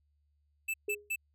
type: tone bursts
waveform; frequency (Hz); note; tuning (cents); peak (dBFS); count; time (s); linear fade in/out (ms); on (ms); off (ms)
square; 2637; E7; 0; -32; 3; 0.68-1.16; 10; 60; 150
type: tone with exponential decay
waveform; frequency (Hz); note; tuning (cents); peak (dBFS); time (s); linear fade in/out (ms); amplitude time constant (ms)
sine; 413.5; G#4; -8; -31; 0.88-1.11; 5; 49
effects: added 73 Hz sine -70 dBFS peak until 1.34 s